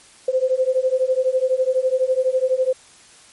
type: beating tone pair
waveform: sine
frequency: 511 / 523 Hz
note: C5 / C5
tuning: -41 / -1 cents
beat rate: 12 Hz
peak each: -19 / -19 dBFS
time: 0.28-2.73 s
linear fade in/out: 5 ms
effects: white hiss -48 dBFS RMS until 3.32 s + MP3 48 kbps